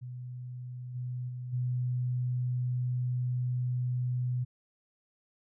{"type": "tone with level steps", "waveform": "sine", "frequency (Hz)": 124.6, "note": "B2", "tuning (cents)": 16, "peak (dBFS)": [-38, -33, -36, -28], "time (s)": [0.01, 4.45], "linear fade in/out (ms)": 20, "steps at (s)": [0.94, 1.28, 1.52], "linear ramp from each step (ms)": 20, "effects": []}